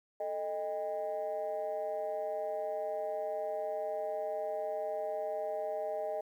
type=tone with amplitude modulation; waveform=sine; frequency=621 Hz; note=D#5; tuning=3 cents flat; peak=-28 dBFS; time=0.2-6.21 s; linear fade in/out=5 ms; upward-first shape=sine; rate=182 Hz; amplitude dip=100%; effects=tanh soft clip ceiling -26 dBFS + 11-bit